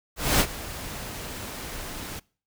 pink noise with ADSR envelope, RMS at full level -19 dBFS, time 0.16-2.2 s, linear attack 240 ms, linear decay 57 ms, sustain -17 dB, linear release 15 ms, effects noise-tail reverb RT60 0.4 s tail -24 dB re dry

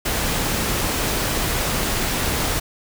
pink noise, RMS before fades -22 dBFS, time 0.05-2.6 s, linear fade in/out 10 ms, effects none

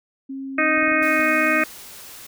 sine tone with pitch glide, 269.6 to 251.5 Hz, C#4 to B3, -48 to +32 cents, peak -28 dBFS, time 0.29-1.64 s, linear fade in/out 10 ms, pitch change -120 cents, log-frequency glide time 1.1-1.26 s
harmonic tone, 311.1 Hz, D#4, in tune, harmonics 1 / 2 / 4 / 5 / 6 / 7 / 8, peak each -24 / -24 / -24 / -24 / -24 / -24 / -24 dBFS, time 0.58-1.64 s, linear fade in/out 5 ms
clicks, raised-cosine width 2 ms, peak -28 dBFS, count 6, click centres 0.778 / 0.828 / 0.879 / 0.919 / 1.022 / 1.195 s
white noise, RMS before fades -40 dBFS, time 1.02-2.27 s, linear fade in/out 10 ms
effects none

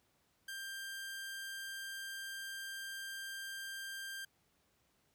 sawtooth tone, 1586 Hz, G6, 20 cents sharp, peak -39 dBFS, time 0.48-4.25 s, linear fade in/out 5 ms, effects pink hiss -75 dBFS RMS until 5.14 s + high-pass 60 Hz 12 dB/octave

